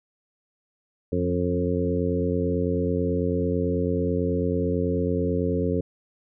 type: harmonic tone with a mistuned harmonic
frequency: 89.1 Hz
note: F2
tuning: 35 cents sharp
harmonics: 1 / 2 / 3 / 4 / 5 / 6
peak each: -28 / -28 / -28 / -32 / -27 / -32 dBFS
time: 1.12-5.81 s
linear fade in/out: 5 ms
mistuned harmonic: 2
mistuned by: -32 cents
effects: none